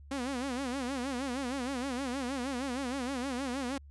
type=tone with vibrato; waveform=sawtooth; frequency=260 Hz; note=C4; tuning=11 cents flat; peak=-29 dBFS; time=0.11-3.78 s; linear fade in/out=5 ms; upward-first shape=sine; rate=6.4 Hz; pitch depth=140 cents each way; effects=added 71 Hz sine -49 dBFS peak until 3.9 s + resampled to 24000 Hz